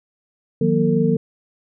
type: tone cluster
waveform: sine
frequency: 158.2 / 183.1 / 236.4 / 450.7 Hz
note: D#3 / F#3 / A#3 / A4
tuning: +29 / -18 / +24 / +42 cents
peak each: -20 dBFS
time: 0.61-1.17 s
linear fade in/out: 5 ms
effects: none